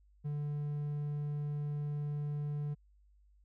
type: tone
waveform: triangle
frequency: 146.83 Hz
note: D3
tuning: in tune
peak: -32 dBFS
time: 0.24-2.75 s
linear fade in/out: 20 ms
effects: added 50 Hz sine -62 dBFS peak until 3.44 s